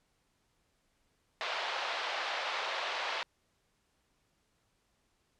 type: band-pass noise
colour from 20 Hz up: pink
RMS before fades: -36 dBFS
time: 1.41-3.23 s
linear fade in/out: 0 ms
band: 610 to 4200 Hz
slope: 24 dB/octave
effects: pink hiss -75 dBFS RMS until 5.39 s + low-pass 10000 Hz 12 dB/octave